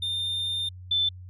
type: tone pair in turn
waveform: triangle / sine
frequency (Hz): 3615 / 3530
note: A7 / A7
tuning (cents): +46 / +5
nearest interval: unison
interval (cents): 41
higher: first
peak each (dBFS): -25 / -21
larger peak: second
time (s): 0.02-0.69 / 0.91-1.09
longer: first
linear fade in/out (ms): 5
effects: added 91 Hz sine -40 dBFS peak until 1.29 s + resampled to 32000 Hz